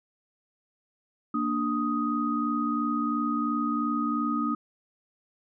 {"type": "tone cluster", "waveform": "sine", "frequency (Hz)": [231.6, 294.5, 1249], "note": ["A#3", "D4", "D#6"], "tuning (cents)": [-11, 5, 6], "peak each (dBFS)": -29, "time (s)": [1.34, 4.55], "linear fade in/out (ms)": 5, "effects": []}